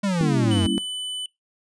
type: exponential sweep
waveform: square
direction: down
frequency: 207.7 to 87.31 Hz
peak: -21 dBFS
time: 0.03-0.67 s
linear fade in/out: 10 ms
type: chord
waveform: sine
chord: G diminished seventh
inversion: none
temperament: equal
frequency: 196 / 233.1 / 277.2 / 329.6 Hz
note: G3 / Bb3 / Db4 / Fb4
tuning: 0 / 0 / 0 / 0 cents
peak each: -26 dBFS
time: 0.21-0.78 s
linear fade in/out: 0 ms
type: tone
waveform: square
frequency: 3000 Hz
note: F#7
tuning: 23 cents sharp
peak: -28 dBFS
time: 0.51-1.26 s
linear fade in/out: 2 ms
effects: noise-tail reverb RT60 0.2 s tail -23 dB re dry + resampled to 22050 Hz